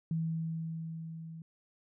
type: tone with level ramp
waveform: sine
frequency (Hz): 162.6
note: E3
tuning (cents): -23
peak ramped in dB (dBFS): -29 to -43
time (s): 0.11-1.42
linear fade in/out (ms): 2
effects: none